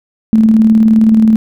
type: tone with tremolo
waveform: sine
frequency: 220.4 Hz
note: A3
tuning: 3 cents sharp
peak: -3 dBFS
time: 0.33-1.36 s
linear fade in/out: 0 ms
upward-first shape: square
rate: 19 Hz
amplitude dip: 30%
effects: none